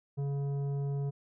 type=tone with tanh clipping; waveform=triangle; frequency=140.5 Hz; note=C#3; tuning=24 cents sharp; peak=-32 dBFS; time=0.17-1.11 s; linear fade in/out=20 ms; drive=14 dB; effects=none